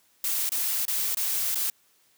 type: noise with dropouts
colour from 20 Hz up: blue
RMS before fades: -27 dBFS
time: 0.24-1.7 s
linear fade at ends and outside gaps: 2 ms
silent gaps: 0.492-0.519 / 0.853-0.88 / 1.147-1.17 / 1.547-1.555 s
effects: white hiss -64 dBFS RMS until 2.17 s + high-pass 80 Hz 12 dB/octave